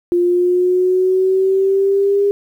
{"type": "exponential sweep", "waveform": "sine", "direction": "up", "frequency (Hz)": [349.2, 404.7], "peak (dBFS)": -11, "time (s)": [0.12, 2.31], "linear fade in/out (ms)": 0, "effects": ["8-bit"]}